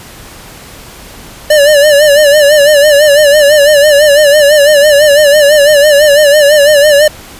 square tone with vibrato, 587.3 Hz, D5, in tune, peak -3 dBFS, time 1.5-7.08 s, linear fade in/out 5 ms, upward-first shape sine, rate 6 Hz, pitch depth 78 cents each way, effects pink hiss -31 dBFS RMS until 7.39 s + resampled to 32000 Hz

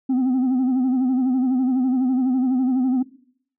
sine tone with vibrato, 256.7 Hz, C4, 33 cents flat, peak -14 dBFS, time 0.09-3.03 s, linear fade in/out 10 ms, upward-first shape sine, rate 12 Hz, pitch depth 68 cents each way, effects noise-tail reverb RT60 0.6 s tail -18 dB re dry + tanh soft clip ceiling -16 dBFS

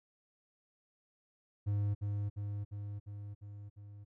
triangle tone with echo, 102.3 Hz, G#2, 26 cents flat, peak -28 dBFS, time 1.66-1.95 s, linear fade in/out 20 ms, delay 350 ms, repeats 6, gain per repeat -3 dB, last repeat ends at 4.05 s, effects none

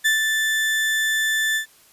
35% pulse tone with ADSR envelope, 1760 Hz, A6, in tune, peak -13 dBFS, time 0.04-1.66 s, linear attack 19 ms, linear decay 130 ms, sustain -4 dB, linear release 100 ms, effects white hiss -53 dBFS RMS until 1.92 s + resampled to 32000 Hz

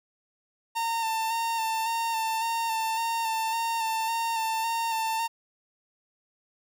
45% pulse tone with vibrato, 905 Hz, A5, 48 cents sharp, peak -26 dBFS, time 0.75-5.28 s, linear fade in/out 20 ms, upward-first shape square, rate 1.8 Hz, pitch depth 23 cents each way, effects none

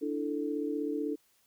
sine chord, D suspended second, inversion none, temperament equal, 293.7 / 329.6 / 440 Hz, D4 / E4 / A4, 0 / 0 / 0 cents, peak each -33 / -37 / -35 dBFS, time 0.01-1.16 s, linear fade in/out 20 ms, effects white hiss -69 dBFS RMS until 1.46 s

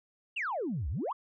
sine exponential two-way sweep, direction down then up, 2962 to 61.2 to 1242 Hz, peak -30 dBFS, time 0.36-1.13 s, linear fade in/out 10 ms, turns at 0.89 s, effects tanh soft clip ceiling -26 dBFS

